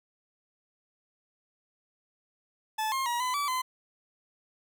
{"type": "tone with pitch steps", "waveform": "40% pulse", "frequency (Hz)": [869, 1066, 955, 1008, 1151, 1023], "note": ["A5", "C6", "A#5", "B5", "D6", "C6"], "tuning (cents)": [-22, 32, 42, 35, -35, -39], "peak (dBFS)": -27, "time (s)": [2.78, 3.62], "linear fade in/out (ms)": 10, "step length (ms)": 140, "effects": []}